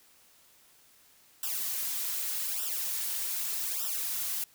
blue noise with flanger, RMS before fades -33 dBFS, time 1.43-4.44 s, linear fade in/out 2 ms, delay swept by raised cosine 0.45 to 5.55 ms, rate 0.83 Hz, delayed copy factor -1, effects white hiss -61 dBFS RMS until 4.54 s

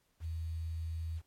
sine tone with quantisation, 81.6 Hz, E2, 17 cents flat, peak -35 dBFS, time 0.2-1.22 s, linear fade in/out 50 ms, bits 10, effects pink hiss -75 dBFS RMS until 1.26 s + MP3 64 kbps

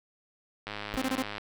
click train, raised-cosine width 0.3 ms, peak -20 dBFS, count 75, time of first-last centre 0.67-1.382 s, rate 104 Hz
brown noise with exponential decay, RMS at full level -29 dBFS, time 0.94-1.01 s, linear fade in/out 0 ms, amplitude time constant 15 ms
sawtooth tone bursts, 261.6 Hz, C4, in tune, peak -23 dBFS, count 4, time 0.97-1.225 s, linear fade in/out 5 ms, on 48 ms, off 21 ms
effects none

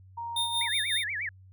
sine tone, 934 Hz, A#5, 3 cents sharp, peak -33 dBFS, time 0.17-0.69 s, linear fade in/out 10 ms
square tone with tremolo, 3645 Hz, A#7, 40 cents flat, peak -26 dBFS, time 0.36-1.04 s, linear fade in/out 5 ms, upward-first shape sine, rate 5.5 Hz, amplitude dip 60%
sine tone with vibrato, 1975.5 Hz, B6, in tune, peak -30 dBFS, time 0.61-1.29 s, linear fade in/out 2 ms, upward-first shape sine, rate 8.4 Hz, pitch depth 290 cents each way
effects added 94 Hz sine -50 dBFS peak until 1.52 s

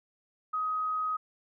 sine tone, 1259 Hz, D#6, 20 cents sharp, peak -28 dBFS, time 0.53-1.17 s, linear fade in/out 10 ms, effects none

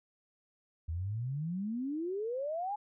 sine exponential sweep, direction up, 77.5 to 850 Hz, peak -33 dBFS, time 0.88-2.76 s, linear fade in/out 10 ms, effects none

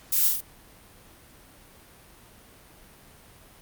violet noise with echo, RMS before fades -23 dBFS, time 0.12-0.29 s, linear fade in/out 5 ms, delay 39 ms, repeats 3, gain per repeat -3 dB, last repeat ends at 0.407 s, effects pink hiss -52 dBFS RMS until 3.61 s + Opus 48 kbps

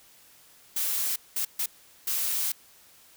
blue noise bursts at uneven times, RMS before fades -28 dBFS, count 4, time 0.76-1.16 / 1.36-1.45 / 1.59-1.66 / 2.07-2.52 s, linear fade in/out 5 ms, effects white hiss -56 dBFS RMS until 3.16 s

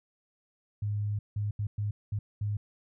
sine tone bursts at uneven times, 103.83 Hz, G#2, in tune, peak -28 dBFS, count 6, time 0.82-1.19 / 1.36-1.51 / 1.59-1.67 / 1.78-1.91 / 2.12-2.19 / 2.41-2.57 s, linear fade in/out 5 ms, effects none

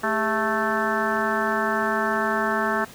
harmonic tone with a mistuned harmonic, 220 Hz, A3, in tune, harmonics 1 / 2 / 3 / 4 / 5 / 6 / 7 / 8, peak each -29 / -29 / -29 / -29 / -29 / -29 / -29 / -29 dBFS, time 0.03-2.85 s, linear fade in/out 10 ms, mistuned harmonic 2, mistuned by -140 cents, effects pink hiss -44 dBFS RMS until 2.94 s + high-pass 80 Hz 12 dB/octave

